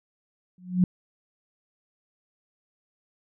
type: tone with exponential growth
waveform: sine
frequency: 181.3 Hz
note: F#3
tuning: 35 cents flat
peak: -13 dBFS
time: 0.58-0.84 s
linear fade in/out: 2 ms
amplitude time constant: 56 ms
effects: none